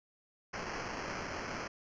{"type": "noise with sample-and-hold", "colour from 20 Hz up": "violet", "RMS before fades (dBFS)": -40, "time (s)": [0.53, 1.68], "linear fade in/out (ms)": 10, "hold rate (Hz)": 3675, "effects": ["resampled to 16000 Hz"]}